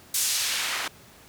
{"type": "noise with band-pass filter sweep", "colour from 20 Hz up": "white", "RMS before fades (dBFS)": -27, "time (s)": [0.14, 0.88], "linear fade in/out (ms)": 5, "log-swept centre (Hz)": [8400, 1300], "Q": 0.8, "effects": ["pink hiss -51 dBFS RMS until 1.28 s", "high-pass 60 Hz 12 dB/octave"]}